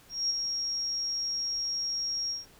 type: tone with ADSR envelope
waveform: sine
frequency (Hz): 5588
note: F8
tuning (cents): 0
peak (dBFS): -24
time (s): 0.09-2.46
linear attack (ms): 210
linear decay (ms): 16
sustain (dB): -5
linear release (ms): 160
effects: pink hiss -57 dBFS RMS until 2.59 s